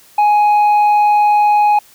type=tone with tanh clipping; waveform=sine; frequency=834 Hz; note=G#5; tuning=7 cents sharp; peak=-9 dBFS; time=0.18-1.79 s; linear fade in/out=5 ms; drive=4 dB; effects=white hiss -46 dBFS RMS until 1.94 s